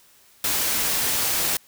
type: noise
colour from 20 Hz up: white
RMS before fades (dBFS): -23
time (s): 0.44-1.57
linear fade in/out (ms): 2
effects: white hiss -55 dBFS RMS until 1.67 s